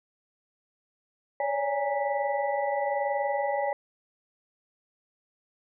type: tone cluster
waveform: sine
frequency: 552 / 573 / 822 / 928 / 1971 Hz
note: C#5 / D5 / G#5 / A#5 / B6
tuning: -7 / -43 / -18 / -8 / -4 cents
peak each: -35 / -29 / -29 / -38 / -37 dBFS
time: 1.4-3.73 s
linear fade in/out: 2 ms
effects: none